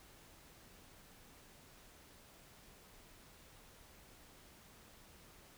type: silence
effects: pink hiss -61 dBFS RMS until 5.57 s